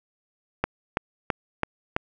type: click train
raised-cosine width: 0.5 ms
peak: -7 dBFS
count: 5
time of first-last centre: 0.64-1.965 s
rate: 3.02 Hz
effects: none